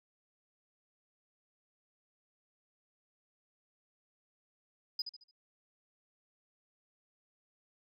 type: tone with echo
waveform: sine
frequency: 4978 Hz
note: D#8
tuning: in tune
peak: -29 dBFS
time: 4.99-5.02 s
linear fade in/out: 5 ms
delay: 73 ms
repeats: 4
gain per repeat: -9 dB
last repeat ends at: 5.312 s
effects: tanh soft clip ceiling -29 dBFS + MP3 96 kbps